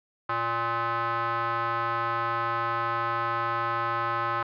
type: tone with band-pass filter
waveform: square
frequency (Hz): 116.54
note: A#2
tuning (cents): 0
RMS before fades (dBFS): -28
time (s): 0.29-4.43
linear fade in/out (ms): 5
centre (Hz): 1200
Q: 3.7
effects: resampled to 11025 Hz